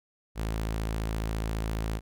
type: tone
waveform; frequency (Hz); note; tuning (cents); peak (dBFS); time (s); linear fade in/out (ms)
sawtooth; 54.6; A1; -13; -25; 0.35-2.01; 50
effects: none